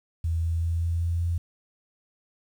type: tone with pitch steps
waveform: sine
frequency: 82.41 / 83.03 / 83.66 / 84.29 / 84.92 / 85.56 Hz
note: E2 / E2 / E2 / E2 / F2 / F2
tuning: 0 / +13 / +26 / +39 / -48 / -35 cents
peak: -23 dBFS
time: 0.24-1.38 s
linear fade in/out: 5 ms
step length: 190 ms
effects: 9-bit